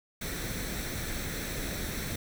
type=noise with comb filter; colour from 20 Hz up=pink; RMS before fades=-35 dBFS; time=0.21-2.16 s; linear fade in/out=5 ms; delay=0.51 ms; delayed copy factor=+0.55; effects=none